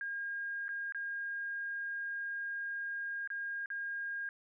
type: tone with dropouts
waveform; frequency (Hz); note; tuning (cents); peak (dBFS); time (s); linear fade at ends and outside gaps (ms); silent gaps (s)
sine; 1619; G#6; -45; -36; 0.01-4.29; 1; 0.682-0.69 / 0.923-0.947 / 3.275-3.302 / 3.659-3.702
effects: none